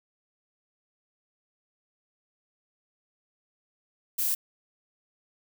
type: noise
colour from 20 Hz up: violet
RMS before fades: -27 dBFS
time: 4.18-4.35 s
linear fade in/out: 10 ms
effects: none